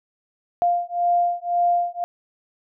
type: beating tone pair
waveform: sine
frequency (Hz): 698.5 / 700.4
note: F5 / F5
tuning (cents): 0 / +5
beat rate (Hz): 1.9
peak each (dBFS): -21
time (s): 0.62-2.04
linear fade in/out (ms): 0
effects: none